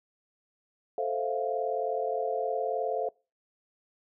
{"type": "chord", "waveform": "sine", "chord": "F major seventh", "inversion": "first", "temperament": "equal", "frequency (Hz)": [440, 523.3, 659.3, 698.5], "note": ["A4", "C5", "E5", "F5"], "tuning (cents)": [0, 0, 0, 0], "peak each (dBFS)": [-32, -33, -36, -32], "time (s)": [0.98, 3.09], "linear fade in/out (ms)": 2, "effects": ["noise-tail reverb RT60 0.3 s tail -24 dB re dry"]}